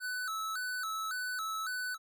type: tone with vibrato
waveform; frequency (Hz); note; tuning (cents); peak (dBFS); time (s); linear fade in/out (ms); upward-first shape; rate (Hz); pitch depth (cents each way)
square; 1396.9; F6; 0; -35; 0-1.98; 50; square; 1.8; 120
effects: none